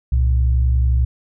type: tone pair together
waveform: sine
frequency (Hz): 65.41 / 116.55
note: C2 / A#2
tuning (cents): 0 / 0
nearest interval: minor seventh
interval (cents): 1000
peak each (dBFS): -13 / -22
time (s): 0.12-1.05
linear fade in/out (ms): 5
effects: none